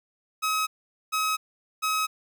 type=tone bursts; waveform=sawtooth; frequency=1275 Hz; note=D#6; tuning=42 cents sharp; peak=-20 dBFS; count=3; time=0.42-2.07 s; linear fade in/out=20 ms; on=250 ms; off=450 ms; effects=none